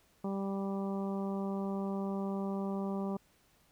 harmonic tone, 196 Hz, G3, in tune, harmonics 1 / 2 / 3 / 4 / 5 / 6, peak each -34 / -40 / -44 / -46 / -48 / -50 dBFS, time 0.24-3.17 s, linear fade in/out 5 ms, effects pink hiss -68 dBFS RMS until 3.71 s

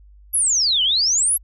sine exponential two-way sweep, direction down then up, 11700 to 2916 to 11700 Hz, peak -15 dBFS, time 0.33-1.38 s, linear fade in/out 20 ms, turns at 0.83 s, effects added 50 Hz sine -44 dBFS peak until 1.43 s

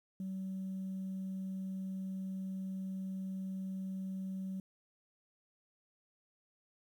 sine tone, 190 Hz, F#3, 46 cents sharp, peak -36 dBFS, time 0.2-4.6 s, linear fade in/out 2 ms, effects tanh soft clip ceiling -34 dBFS + 11-bit

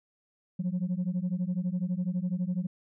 sine beating tone pair, 174.61 / 186.61 Hz, F3 / F#3, 0 / +15 cents, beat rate 12 Hz, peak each -29 dBFS, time 0.59-2.67 s, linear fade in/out 10 ms, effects tanh soft clip ceiling -24 dBFS

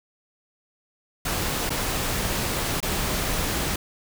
pink noise with dropouts, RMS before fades -26 dBFS, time 1.25-3.76 s, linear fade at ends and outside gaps 5 ms, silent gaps 1.695-1.703 / 2.804-2.827 s, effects none

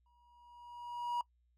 triangle tone with exponential growth, 960 Hz, B5, 49 cents flat, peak -29 dBFS, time 0.06-1.21 s, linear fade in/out 2 ms, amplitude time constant 250 ms, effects noise-tail reverb RT60 0.1 s tail -22 dB re dry + added 60 Hz sine -70 dBFS peak until 1.57 s

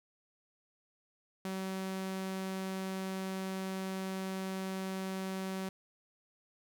sawtooth tone, 190 Hz, F#3, 46 cents sharp, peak -32 dBFS, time 1.45-5.69 s, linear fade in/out 2 ms, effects none

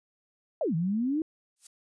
sine exponential two-way sweep, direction down then up, 698.5 to 155.56 to 328.2 Hz, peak -25 dBFS, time 0.61-1.22 s, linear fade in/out 2 ms, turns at 0.75 s
violet noise with exponential growth, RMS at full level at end -36 dBFS, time 1.56-1.67 s, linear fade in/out 5 ms, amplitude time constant 22 ms
effects resampled to 22050 Hz

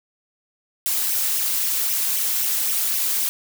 blue noise with flanger, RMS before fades -22 dBFS, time 0.86-3.29 s, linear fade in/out 0 ms, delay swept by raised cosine 0.33 to 4.03 ms, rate 3.8 Hz, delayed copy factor +0.7, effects none

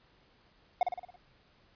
triangle tone with echo, 721 Hz, F#5, 45 cents flat, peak -20 dBFS, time 0.81-0.83 s, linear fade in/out 2 ms, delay 55 ms, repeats 6, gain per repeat -5 dB, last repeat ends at 1.16 s, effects pink hiss -65 dBFS RMS until 1.75 s + resampled to 11025 Hz

